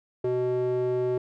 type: tone with band-pass filter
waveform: square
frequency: 125 Hz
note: B2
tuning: 21 cents sharp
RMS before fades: -26 dBFS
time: 0.24-1.18 s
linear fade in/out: 5 ms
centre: 440 Hz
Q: 7.8
effects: none